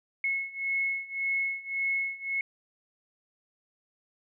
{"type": "beating tone pair", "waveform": "sine", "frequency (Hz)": [2183, 2184.8], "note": ["C#7", "C#7"], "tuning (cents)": [-27, -26], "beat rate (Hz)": 1.8, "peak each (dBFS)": [-32, -30], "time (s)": [0.24, 2.41], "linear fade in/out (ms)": 2, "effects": []}